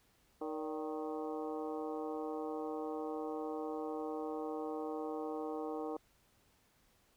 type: harmonic tone with a mistuned harmonic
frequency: 155.56 Hz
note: D#3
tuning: in tune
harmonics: 2 / 3 / 4 / 5 / 6 / 7 / 8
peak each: -42 / -41 / -48 / -46 / -53 / -51 / -56 dBFS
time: 0.41-5.97 s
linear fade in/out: 5 ms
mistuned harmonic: 4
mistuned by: -100 cents
effects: pink hiss -71 dBFS RMS until 7.16 s